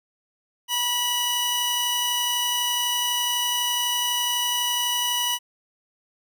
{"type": "tone pair together", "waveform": "sawtooth", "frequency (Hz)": [970, 2942], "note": ["B5", "F#7"], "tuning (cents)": [-31, -11], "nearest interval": "octave + perfect fifth", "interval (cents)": 1920, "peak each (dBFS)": [-24, -20], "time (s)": [0.68, 5.39], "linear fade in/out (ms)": 50, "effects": []}